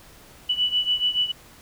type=beating tone pair; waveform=sine; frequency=2960 / 2967 Hz; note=F#7 / F#7; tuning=0 / +4 cents; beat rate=7 Hz; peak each=-22 / -25 dBFS; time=0.49-1.32 s; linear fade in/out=10 ms; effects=pink hiss -49 dBFS RMS until 1.61 s